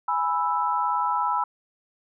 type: chord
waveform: sine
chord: E major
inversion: first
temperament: equal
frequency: 830.6 / 987.8 / 1318.5 Hz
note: G#5 / B5 / E6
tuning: 0 / 0 / 0 cents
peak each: -28 / -24 / -27 dBFS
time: 0.08-1.44 s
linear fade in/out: 5 ms
effects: none